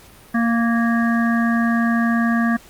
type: harmonic tone with a mistuned harmonic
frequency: 231.6 Hz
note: A#3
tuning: 11 cents flat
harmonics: 1 / 3 / 5 / 7 / 8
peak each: -16 / -27 / -27 / -25 / -31 dBFS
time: 0.34-2.57 s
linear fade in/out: 10 ms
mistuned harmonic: 7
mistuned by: +28 cents
effects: pink hiss -46 dBFS RMS until 2.69 s + Opus 48 kbps